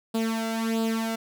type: tone with flanger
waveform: sawtooth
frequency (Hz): 225.1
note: A3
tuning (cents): +40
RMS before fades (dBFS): -27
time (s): 0.14-1.16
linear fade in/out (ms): 10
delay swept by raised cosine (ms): 0.24 to 1.44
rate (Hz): 1.5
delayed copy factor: +0.7
effects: none